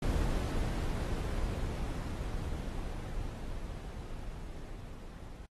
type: noise with level ramp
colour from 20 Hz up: brown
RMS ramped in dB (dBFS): -30 to -46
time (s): 0.02-5.46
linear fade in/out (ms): 5
effects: AAC 32 kbps